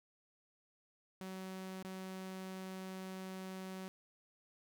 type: tone with dropouts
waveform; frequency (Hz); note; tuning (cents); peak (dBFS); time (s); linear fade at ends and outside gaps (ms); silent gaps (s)
sawtooth; 188.3; F#3; +31; -40; 1.21-3.88; 0; 1.827-1.848
effects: none